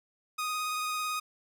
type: tone with vibrato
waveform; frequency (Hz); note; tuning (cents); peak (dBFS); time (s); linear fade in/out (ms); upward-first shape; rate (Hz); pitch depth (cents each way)
sawtooth; 1244.5; D#6; 0; -27; 0.38-1.2; 10; triangle; 18; 18
effects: none